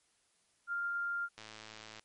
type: tone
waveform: sine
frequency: 1396.9 Hz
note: F6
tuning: in tune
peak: -33 dBFS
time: 0.67-1.29 s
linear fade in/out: 50 ms
type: click train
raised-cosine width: 0.2 ms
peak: -31 dBFS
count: 68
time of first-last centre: 1.38-1.995 s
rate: 109 Hz
effects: white hiss -73 dBFS RMS until 2.04 s + MP3 48 kbps